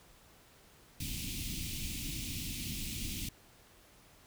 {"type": "band-stop noise", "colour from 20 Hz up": "pink", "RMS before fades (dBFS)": -39, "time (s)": [1, 3.29], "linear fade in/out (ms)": 5, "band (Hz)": [310, 2300], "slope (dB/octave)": 48, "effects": ["pink hiss -61 dBFS RMS until 4.26 s"]}